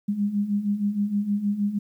sine beating tone pair, 200 / 206.4 Hz, G3 / G#3, +35 / -10 cents, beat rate 6.4 Hz, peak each -28 / -23 dBFS, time 0.08-1.79 s, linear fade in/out 10 ms, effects 10-bit

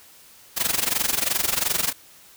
white noise with amplitude modulation, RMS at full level -20 dBFS, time 0.56-1.93 s, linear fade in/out 20 ms, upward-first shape sine, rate 22.8 Hz, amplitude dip 85%, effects white hiss -50 dBFS RMS until 2.36 s

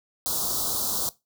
white band-stop noise, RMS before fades -27 dBFS, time 0.26-1.09 s, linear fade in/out 0 ms, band 1300 to 3700 Hz, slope 48 dB/octave, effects noise-tail reverb RT60 0.2 s tail -18 dB re dry

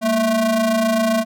square ring-modulated tone, 216.1 Hz, A3, 31 cents flat, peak -13 dBFS, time 0.01-1.25 s, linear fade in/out 50 ms, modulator 446 Hz, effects none

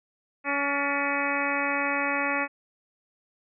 harmonic tone with a mistuned harmonic, 282.1 Hz, C#4, 30 cents sharp, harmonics 1 / 2 / 3 / 4 / 5 / 6 / 7 / 8 / 9, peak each -33 / -33 / -33 / -33 / -33 / -33 / -33 / -33 / -33 dBFS, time 0.44-2.48 s, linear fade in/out 50 ms, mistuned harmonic 6, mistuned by +63 cents, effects none

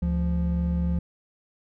triangle tone pair together, 72.23 / 173.8 Hz, D2 / F3, -28 / -8 cents, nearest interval octave + minor third, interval 1520 cents, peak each -23 dBFS, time 0.02-0.99 s, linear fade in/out 5 ms, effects none

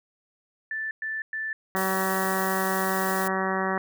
sine tone bursts, 1761 Hz, A6, 1 cent sharp, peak -28 dBFS, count 3, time 0.71-1.53 s, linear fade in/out 2 ms, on 200 ms, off 110 ms
harmonic tone, 190 Hz, F#3, 46 cents sharp, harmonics 1 / 2 / 3 / 4 / 5 / 6 / 7 / 8 / 9 / 10, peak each -31 / -31 / -34 / -32 / -34 / -32 / -36 / -36 / -35 / -34 dBFS, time 1.75-3.78 s, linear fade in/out 0 ms
blue noise, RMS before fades -34 dBFS, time 1.76-3.28 s, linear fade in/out 5 ms
effects none

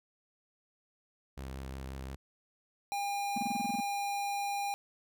sawtooth tone with vibrato, 66.4 Hz, C2, 26 cents sharp, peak -36 dBFS, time 1.37-2.16 s, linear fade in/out 10 ms, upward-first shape triangle, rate 5.7 Hz, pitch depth 30 cents each way
square tone, 806 Hz, G5, 48 cents sharp, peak -33 dBFS, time 2.92-4.74 s, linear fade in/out 0 ms
triangle tone bursts, 226.6 Hz, A#3, 49 cents flat, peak -30 dBFS, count 10, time 3.36-3.804 s, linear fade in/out 5 ms, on 21 ms, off 26 ms
effects none

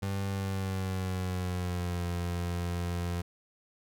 30% pulse tone with pitch glide, 98 to 87.31 Hz, G2 to F2, 0 to 0 cents, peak -28 dBFS, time 0.02-3.22 s, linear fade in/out 10 ms, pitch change -200 cents, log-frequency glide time 0.3-2.05 s, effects none

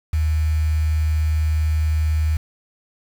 sine tone with quantisation, 77.78 Hz, D#2, in tune, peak -16 dBFS, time 0.13-2.37 s, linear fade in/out 5 ms, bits 6, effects none

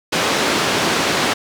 pink band-pass noise, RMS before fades -18 dBFS, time 0.12-1.34 s, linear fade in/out 10 ms, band 250 to 5700 Hz, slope 12 dB/octave, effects none

